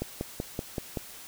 click train, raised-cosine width 2 ms, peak -17 dBFS, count 6, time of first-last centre 0.02-0.972 s, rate 5.25 Hz, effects white hiss -46 dBFS RMS until 1.27 s

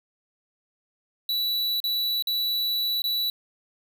square tone with dropouts, 3943 Hz, B7, 4 cents flat, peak -24 dBFS, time 1.29-3.3 s, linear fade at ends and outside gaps 2 ms, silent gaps 1.802-1.84 / 2.224-2.271 / 3.02-3.04 s, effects none

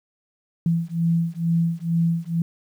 sine beating tone pair, 166.2 / 168.4 Hz, E3 / E3, +15 / +37 cents, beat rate 2.2 Hz, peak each -22 dBFS, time 0.66-2.42 s, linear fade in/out 2 ms, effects 9-bit

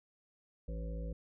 harmonic tone, 55 Hz, A1, in tune, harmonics 1 / 3 / 5 / 7 / 9 / 10, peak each -38 / -45 / -54 / -59 / -50 / -53 dBFS, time 0.68-1.13 s, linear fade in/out 5 ms, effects none

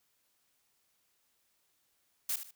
blue noise with echo, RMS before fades -33 dBFS, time 2.29-2.36 s, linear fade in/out 5 ms, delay 75 ms, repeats 2, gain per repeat -10 dB, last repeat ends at 2.51 s, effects white hiss -75 dBFS RMS until 2.55 s

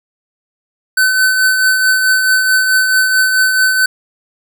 square tone with tremolo, 1519 Hz, F#6, 45 cents sharp, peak -8 dBFS, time 0.97-3.86 s, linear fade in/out 5 ms, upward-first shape triangle, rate 4.6 Hz, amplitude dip 45%, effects none

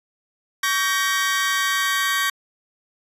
sawtooth chord, G diminished, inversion second, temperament just, 1128.9 / 1568 / 1881.6 Hz, Db6 / G6 / Bb6, +31 / 0 / +16 cents, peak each -20 dBFS, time 0.63-2.3 s, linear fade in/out 5 ms, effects resampled to 32000 Hz

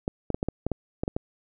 clicks, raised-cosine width 2 ms, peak -13 dBFS, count 10, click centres 0.079 / 0.303 / 0.345 / 0.429 / 0.486 / 0.666 / 0.717 / 1.035 / 1.079 / 1.165 s, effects none

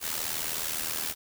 white noise with amplitude modulation, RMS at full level -29 dBFS, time 0-1.15 s, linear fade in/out 50 ms, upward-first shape sine, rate 79.4 Hz, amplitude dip 70%, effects none

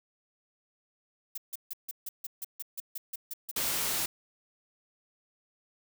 violet noise bursts, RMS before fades -37 dBFS, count 14, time 1.35-3.692 s, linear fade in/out 5 ms, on 28 ms, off 150 ms
white noise, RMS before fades -31 dBFS, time 3.56-4.06 s, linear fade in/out 5 ms
effects none

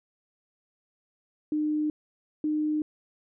sine tone pair in turn, 303.4 / 304.6 Hz, D#4 / D#4, -44 / -37 cents, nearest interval unison, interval 7 cents, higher second, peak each -24 dBFS, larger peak neither, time 1.52-1.9 / 2.44-2.82 s, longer neither, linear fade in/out 2 ms, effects none

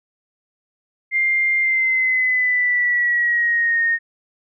sine tone with pitch glide, 2100 to 1849.4 Hz, C7 to A#6, +6 to -14 cents, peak -15 dBFS, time 1.11-3.99 s, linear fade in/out 50 ms, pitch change -220 cents, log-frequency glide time 1.61-3.81 s, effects none

